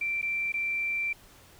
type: tone with dropouts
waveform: sine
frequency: 2349 Hz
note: D7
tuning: in tune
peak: -27 dBFS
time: 0.01-1.13 s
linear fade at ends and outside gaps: 5 ms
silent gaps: 0.216-0.226 / 0.522-0.539 s
effects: pink hiss -55 dBFS RMS until 1.59 s